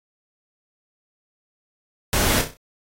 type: noise with echo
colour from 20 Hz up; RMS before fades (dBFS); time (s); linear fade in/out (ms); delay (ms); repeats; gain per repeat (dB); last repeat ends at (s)
pink; -20; 2.13-2.41; 0; 32; 5; -7; 2.57
effects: AAC 48 kbps